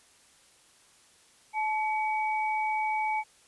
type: tone pair together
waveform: sine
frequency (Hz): 864 / 2267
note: A5 / C#7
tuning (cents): -32 / +38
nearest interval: octave + perfect fourth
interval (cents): 1670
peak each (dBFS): -27 / -33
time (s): 1.53-3.24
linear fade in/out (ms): 50
effects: white hiss -60 dBFS RMS until 3.47 s + resampled to 24000 Hz